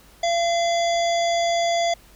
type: harmonic tone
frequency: 683 Hz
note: F5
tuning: 39 cents flat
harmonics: 1 / 3 / 5 / 7 / 9 / 10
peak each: -19 / -30 / -30 / -34 / -37 / -36 dBFS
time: 0.23-1.94 s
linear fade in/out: 5 ms
effects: added 50 Hz sine -52 dBFS peak until 2.15 s + pink hiss -52 dBFS RMS until 2.15 s